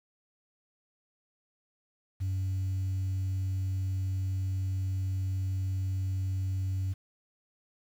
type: tone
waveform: sine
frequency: 94.9 Hz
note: F#2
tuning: 44 cents sharp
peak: -26 dBFS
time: 2.2-6.94 s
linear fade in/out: 20 ms
effects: tanh soft clip ceiling -27 dBFS + 9-bit